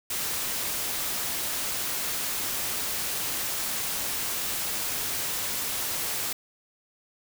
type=noise; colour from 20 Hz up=white; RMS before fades=-30 dBFS; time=0.1-6.33 s; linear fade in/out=5 ms; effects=none